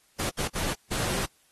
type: noise bursts at uneven times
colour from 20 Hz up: pink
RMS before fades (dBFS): -30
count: 4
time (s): 0.19-0.3 / 0.38-0.48 / 0.55-0.74 / 0.91-1.26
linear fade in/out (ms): 10
effects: white hiss -64 dBFS RMS until 1.51 s + AAC 32 kbps